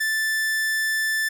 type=tone; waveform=45% pulse; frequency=1760 Hz; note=A6; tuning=in tune; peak=-21 dBFS; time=0-1.29 s; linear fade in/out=10 ms; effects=none